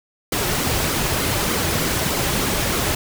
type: noise with flanger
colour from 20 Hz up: pink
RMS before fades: -21 dBFS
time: 0.32-2.95 s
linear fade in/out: 5 ms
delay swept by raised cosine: 1.1 to 4.4 ms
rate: 3.3 Hz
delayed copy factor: -0.5
effects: none